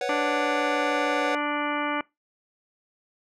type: chord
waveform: square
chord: B suspended second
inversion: none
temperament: equal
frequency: 493.9 / 554.4 / 740 Hz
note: B4 / C#5 / F#5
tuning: 0 / 0 / 0 cents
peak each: -31 dBFS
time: 0.01-1.35 s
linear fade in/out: 2 ms
type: harmonic tone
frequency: 293.7 Hz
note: D4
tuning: in tune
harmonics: 1 / 2 / 3 / 4 / 5 / 6 / 7 / 8 / 10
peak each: -30 / -33 / -32 / -31 / -34 / -39 / -36 / -36 / -41 dBFS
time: 0.09-2.01 s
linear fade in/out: 2 ms
effects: noise-tail reverb RT60 0.2 s tail -23 dB re dry + low-pass 6000 Hz 12 dB/octave